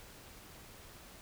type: silence
effects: pink hiss -54 dBFS RMS until 1.21 s